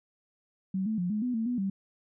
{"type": "tone with pitch steps", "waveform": "sine", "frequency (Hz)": [190, 218.8, 177.6, 212.1, 248.3, 224.3, 245.7, 194.4], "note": ["F#3", "A3", "F3", "G#3", "B3", "A3", "B3", "G3"], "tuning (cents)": [46, -9, 29, 37, 9, 34, -9, -14], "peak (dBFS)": -27, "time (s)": [0.74, 1.7], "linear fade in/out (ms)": 5, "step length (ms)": 120, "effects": []}